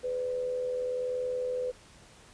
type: tone with amplitude modulation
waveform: sine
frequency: 501 Hz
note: B4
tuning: 25 cents sharp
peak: -27 dBFS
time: 0.03-1.72 s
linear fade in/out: 20 ms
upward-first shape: sine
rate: 81.1 Hz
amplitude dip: 45%
effects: pink hiss -55 dBFS RMS until 2.33 s + resampled to 22050 Hz